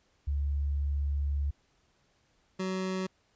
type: tone pair in turn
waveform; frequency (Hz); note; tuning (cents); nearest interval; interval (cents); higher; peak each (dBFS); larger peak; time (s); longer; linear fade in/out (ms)
sine / 25% pulse; 71.2 / 187.57; C#2 / F#3; +47 / +24; octave + perfect fourth; 1677; second; -27; neither; 0.27-1.51 / 2.59-3.07; first; 10
effects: pink hiss -70 dBFS RMS until 3.35 s + resampled to 16000 Hz